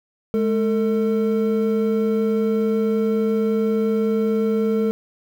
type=tone pair together; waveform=triangle; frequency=212.1 / 449.1 Hz; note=G#3 / A4; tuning=+37 / +35 cents; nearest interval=octave + minor second; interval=1298 cents; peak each=-18 dBFS; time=0.34-4.91 s; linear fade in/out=0 ms; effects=8-bit